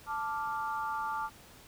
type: chord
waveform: sine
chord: D minor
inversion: second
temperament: equal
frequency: 880 / 1174.7 / 1396.9 Hz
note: A5 / D6 / F6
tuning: 0 / 0 / 0 cents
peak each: -35 / -36 / -40 dBFS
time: 0.06-1.3 s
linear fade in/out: 50 ms
effects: pink hiss -55 dBFS RMS until 1.67 s